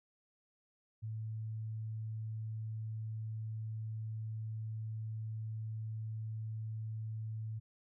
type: tone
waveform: sine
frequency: 110 Hz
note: A2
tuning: in tune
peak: -38 dBFS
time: 1.02-7.6 s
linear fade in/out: 20 ms
effects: none